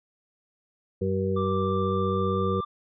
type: harmonic tone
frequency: 95.5 Hz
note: G2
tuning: 45 cents flat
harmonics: 1 / 2 / 4 / 5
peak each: -29 / -29 / -29 / -29 dBFS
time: 1.01-2.61 s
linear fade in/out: 10 ms
type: tone with pitch glide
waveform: triangle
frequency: 1174.7 to 1182.2 Hz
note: D6 to D6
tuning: 0 to +11 cents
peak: -28 dBFS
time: 1.36-2.65 s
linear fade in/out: 10 ms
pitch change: +11 cents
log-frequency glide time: 1.5-2.43 s
effects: resampled to 11025 Hz